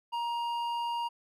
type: tone with hard clipping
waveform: sine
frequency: 942 Hz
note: A#5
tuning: 18 cents sharp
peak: -32 dBFS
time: 0.12-1.09 s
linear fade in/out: 20 ms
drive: 8 dB
effects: none